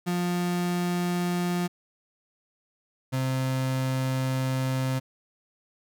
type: tone pair in turn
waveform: 35% pulse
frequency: 176.5 / 130.97 Hz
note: F3 / C3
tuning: +19 / +2 cents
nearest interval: perfect fourth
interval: 517 cents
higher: first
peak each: -23 dBFS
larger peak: neither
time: 0.06-1.68 / 3.12-5 s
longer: second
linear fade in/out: 20 ms
effects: none